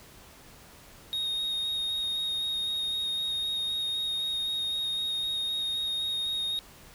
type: tone with vibrato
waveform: triangle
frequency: 3729 Hz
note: A#7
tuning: in tune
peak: -27 dBFS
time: 1.13-6.59 s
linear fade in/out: 0 ms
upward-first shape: square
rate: 3.9 Hz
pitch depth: 9 cents each way
effects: pink hiss -52 dBFS RMS until 6.94 s

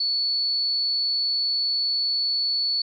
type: tone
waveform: sine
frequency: 4435 Hz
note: C#8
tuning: in tune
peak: -21 dBFS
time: 0-2.82 s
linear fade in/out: 5 ms
effects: none

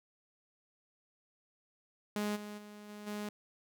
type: tone with level steps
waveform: sawtooth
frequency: 208.3 Hz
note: G#3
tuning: 5 cents sharp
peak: -29 / -39 / -45 / -42 / -34 dBFS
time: 2.16-3.29 s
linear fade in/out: 2 ms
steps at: 2.35 / 2.57 / 2.88 / 3.06 s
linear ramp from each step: 20 ms
effects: none

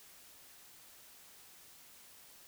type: silence
effects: white hiss -58 dBFS RMS until 2.47 s

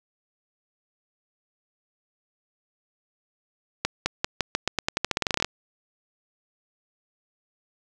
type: accelerating click train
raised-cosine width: 0.2 ms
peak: -5 dBFS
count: 20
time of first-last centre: 3.85-5.446 s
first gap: 210 ms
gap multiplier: 0.88
effects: none

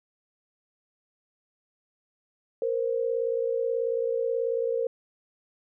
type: tone pair together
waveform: sine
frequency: 464.9 / 523.3 Hz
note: A#4 / C5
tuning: -5 / 0 cents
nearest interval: major second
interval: 205 cents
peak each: -26 / -29 dBFS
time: 2.62-4.87 s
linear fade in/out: 2 ms
effects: none

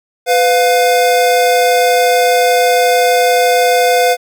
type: tone pair together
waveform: square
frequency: 500 / 706.3 Hz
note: B4 / F5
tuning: +21 / +19 cents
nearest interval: tritone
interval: 598 cents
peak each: -12 dBFS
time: 0.26-4.17 s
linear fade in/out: 50 ms
effects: none

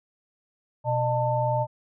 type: tone cluster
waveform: sine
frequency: 122.6 / 606 / 891 Hz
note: B2 / D#5 / A5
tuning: -12 / -46 / +22 cents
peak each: -26 dBFS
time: 0.84-1.67 s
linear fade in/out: 50 ms
effects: none

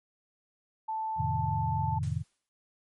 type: tone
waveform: sine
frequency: 880 Hz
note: A5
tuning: in tune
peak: -30 dBFS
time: 0.88-1.99 s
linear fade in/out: 10 ms
type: chord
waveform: sine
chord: F dominant seventh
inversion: none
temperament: equal with one note detuned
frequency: 88.22 / 110 / 130.81 / 155.56 Hz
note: F2 / A2 / C3 / Eb3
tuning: +18 / 0 / 0 / 0 cents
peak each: -34 dBFS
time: 1.16-2.24 s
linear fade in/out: 50 ms
type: noise with exponential decay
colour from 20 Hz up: white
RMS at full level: -49 dBFS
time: 2.03-2.49 s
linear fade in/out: 0 ms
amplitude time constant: 100 ms
effects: MP3 48 kbps

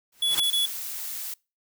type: noise with exponential growth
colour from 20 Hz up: white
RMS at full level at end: -25 dBFS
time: 0.12-0.4 s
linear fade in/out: 5 ms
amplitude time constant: 60 ms
type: tone bursts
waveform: square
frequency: 3400 Hz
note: G#7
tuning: 40 cents sharp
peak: -22 dBFS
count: 3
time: 0.22-0.658 s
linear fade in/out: 5 ms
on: 130 ms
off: 24 ms
type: noise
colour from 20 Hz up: blue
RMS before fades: -34 dBFS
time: 0.43-1.34 s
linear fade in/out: 5 ms
effects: noise-tail reverb RT60 0.3 s tail -26 dB re dry

